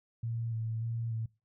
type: tone with vibrato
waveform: sine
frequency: 113.9 Hz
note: A#2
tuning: 40 cents flat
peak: -32 dBFS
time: 0.23-1.26 s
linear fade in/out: 5 ms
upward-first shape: square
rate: 1.7 Hz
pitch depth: 24 cents each way
effects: noise-tail reverb RT60 0.3 s tail -24 dB re dry